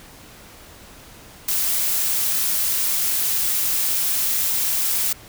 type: noise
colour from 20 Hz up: blue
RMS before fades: -21 dBFS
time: 1.48-5.13 s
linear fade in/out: 5 ms
effects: pink hiss -44 dBFS RMS until 5.28 s